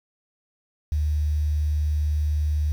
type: tone with quantisation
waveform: sine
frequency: 75.3 Hz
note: D2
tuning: 44 cents sharp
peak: -20 dBFS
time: 0.92-2.72 s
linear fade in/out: 0 ms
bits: 8
effects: none